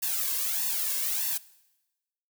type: noise with flanger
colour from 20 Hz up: blue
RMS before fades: -29 dBFS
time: 0.02-1.38 s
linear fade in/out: 10 ms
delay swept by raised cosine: 1.1 to 1.87 ms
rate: 1.6 Hz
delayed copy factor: +0.85
effects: noise-tail reverb RT60 1.0 s tail -20 dB re dry